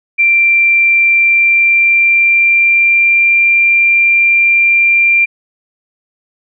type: tone with pitch glide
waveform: sine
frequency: 2360 to 2376 Hz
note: D7 to D7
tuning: +8 to +20 cents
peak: -6 dBFS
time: 0.18-5.26 s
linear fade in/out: 20 ms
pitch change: +12 cents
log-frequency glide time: 1.16-3.34 s
effects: none